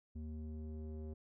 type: tone with low-pass filter sweep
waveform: square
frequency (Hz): 77.5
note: D#2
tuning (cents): -6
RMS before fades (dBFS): -45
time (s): 0.15-1.14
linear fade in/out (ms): 10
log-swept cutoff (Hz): 240 to 430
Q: 1.7
effects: none